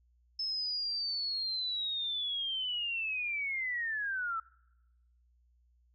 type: linear sweep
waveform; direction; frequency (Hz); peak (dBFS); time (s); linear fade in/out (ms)
sine; down; 5240 to 1300; -32; 0.39-4.4; 5
effects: noise-tail reverb RT60 1.0 s tail -26 dB re dry + added 60 Hz sine -65 dBFS peak until 5.94 s